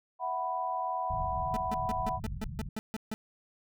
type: chord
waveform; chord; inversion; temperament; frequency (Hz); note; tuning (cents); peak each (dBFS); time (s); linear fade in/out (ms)
sine; E suspended second; none; just; 659.3 / 741.7 / 988.9; E5 / F#5 / B5; 0 / +4 / +2; -39 / -34 / -33; 0.19-2.2; 50
type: low-pass noise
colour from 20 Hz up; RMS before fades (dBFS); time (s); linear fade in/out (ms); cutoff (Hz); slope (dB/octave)
pink; -39; 1.1-2.69; 2; 180; 48
type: tone bursts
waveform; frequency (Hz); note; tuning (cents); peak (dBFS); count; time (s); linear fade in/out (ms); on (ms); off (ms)
40% pulse; 218.2; A3; -14; -32; 10; 1.54-3.14; 0; 25; 150
effects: none